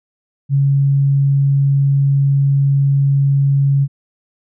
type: tone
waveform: sine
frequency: 139 Hz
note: C#3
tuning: 5 cents sharp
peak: -10 dBFS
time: 0.49-3.88 s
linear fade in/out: 50 ms
effects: none